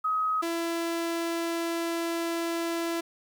sine / sawtooth tone pair in turn, 1266 / 335.3 Hz, D#6 / E4, +30 / +30 cents, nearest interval octave + major seventh, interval 2300 cents, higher first, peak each -24 dBFS, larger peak neither, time 0.04-0.42 / 0.42-3.01 s, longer second, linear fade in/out 10 ms, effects 10-bit

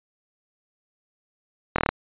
slowing click train, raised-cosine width 0.5 ms, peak -5 dBFS, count 6, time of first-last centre 1.76-1.89 s, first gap 24 ms, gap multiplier 1.04, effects resampled to 8000 Hz

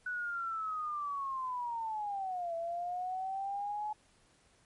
sine linear two-way sweep, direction down then up, 1488 to 664 to 854 Hz, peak -34 dBFS, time 0.06-3.93 s, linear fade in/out 5 ms, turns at 2.55 s, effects pink hiss -67 dBFS RMS until 4.65 s + MP3 48 kbps

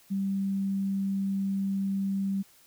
sine tone, 195.4 Hz, G3, 5 cents flat, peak -26 dBFS, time 0.1-2.43 s, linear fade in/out 20 ms, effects white hiss -59 dBFS RMS until 2.66 s

